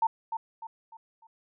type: tone with echo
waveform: sine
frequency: 900 Hz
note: A5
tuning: 39 cents sharp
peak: -21 dBFS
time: 0.02-0.07 s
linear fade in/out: 5 ms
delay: 300 ms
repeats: 4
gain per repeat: -8 dB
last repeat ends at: 1.27 s
effects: none